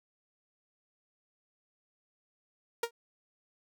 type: tone with exponential decay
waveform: sawtooth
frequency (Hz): 467.9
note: A#4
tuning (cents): +6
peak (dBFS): -22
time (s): 2.83-2.91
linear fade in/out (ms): 5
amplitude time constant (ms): 16
effects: none